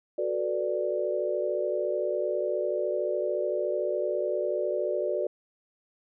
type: chord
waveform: sine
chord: B minor seventh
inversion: second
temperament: equal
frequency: 370 / 440 / 493.9 / 587.3 Hz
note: F#4 / A4 / B4 / D5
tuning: 0 / 0 / 0 / 0 cents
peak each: -31 / -34 / -33 / -29 dBFS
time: 0.18-5.27 s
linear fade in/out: 5 ms
effects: none